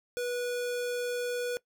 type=tone; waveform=square; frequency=488.3 Hz; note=B4; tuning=20 cents flat; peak=-31 dBFS; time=0.17-1.57 s; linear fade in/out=0 ms; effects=noise-tail reverb RT60 0.1 s tail -20 dB re dry